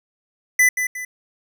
square tone with echo, 2000 Hz, B6, 21 cents sharp, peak -12 dBFS, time 0.59-0.69 s, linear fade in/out 5 ms, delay 180 ms, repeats 2, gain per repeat -8 dB, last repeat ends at 1.05 s, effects none

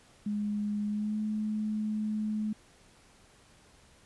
sine tone with pitch glide, 207.7 to 213.9 Hz, G#3 to A3, 0 to -49 cents, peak -29 dBFS, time 0.26-2.53 s, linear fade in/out 5 ms, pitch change +51 cents, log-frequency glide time 0.86-1.19 s, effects pink hiss -60 dBFS RMS until 4.05 s + resampled to 24000 Hz

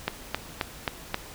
click train, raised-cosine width 0.3 ms, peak -9 dBFS, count 5, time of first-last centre 0.08-1.144 s, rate 3.76 Hz, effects pink hiss -44 dBFS RMS until 1.34 s

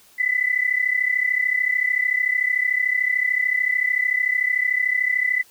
sine tone pair together, 1983.5 / 2017 Hz, B6 / B6, +7 / +36 cents, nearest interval unison, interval 29 cents, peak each -21 dBFS, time 0.18-5.43 s, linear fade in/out 20 ms, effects white hiss -53 dBFS RMS until 5.5 s

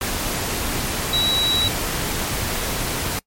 sine tone in noise, 3896 Hz, B7, 24 cents flat, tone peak -17 dBFS, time 1.13-1.68 s, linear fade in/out 2 ms, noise pink, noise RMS -24 dBFS, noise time 0.01-3.19 s, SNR +4 dB, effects noise-tail reverb RT60 0.1 s tail -25 dB re dry + MP3 64 kbps

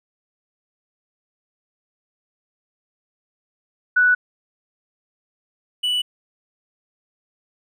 sine / triangle tone pair in turn, 1480 / 2960 Hz, F#6 / F#7, 0 / 0 cents, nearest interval octave, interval 1200 cents, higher second, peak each -12 / -17 dBFS, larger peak first, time 3.96-4.15 / 5.83-6.02 s, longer neither, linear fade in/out 10 ms, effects none

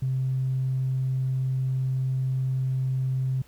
triangle tone with tanh clipping, 130.81 Hz, C3, in tune, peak -23 dBFS, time 0.02-3.42 s, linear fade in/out 5 ms, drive 4 dB, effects added 61 Hz sine -57 dBFS peak until 3.47 s + pink hiss -58 dBFS RMS until 3.47 s

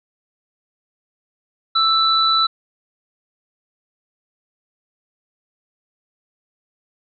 sine tone pair together, 1322 / 3972 Hz, E6 / B7, +5 / +9 cents, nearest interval octave + perfect fifth, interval 1904 cents, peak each -16 dBFS, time 1.75-2.47 s, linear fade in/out 10 ms, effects none

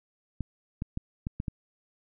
clicks, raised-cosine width 5 ms, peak -19 dBFS, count 6, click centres 0.407 / 0.821 / 0.974 / 1.269 / 1.401 / 1.482 s, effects none

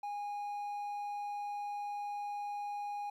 triangle tone, 821 Hz, G#5, 20 cents flat, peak -35 dBFS, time 0.03-3.1 s, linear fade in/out 5 ms, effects 12-bit

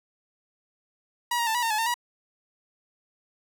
sawtooth tone with pitch steps, 961 / 939 / 888 / 969 / 912 / 855 / 908 / 964 Hz, B5 / A#5 / A5 / B5 / A#5 / A5 / A#5 / B5, -48 / +12 / +16 / -33 / -38 / -50 / -46 / -42 cents, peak -20 dBFS, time 1.31-1.942 s, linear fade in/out 5 ms, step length 79 ms, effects none

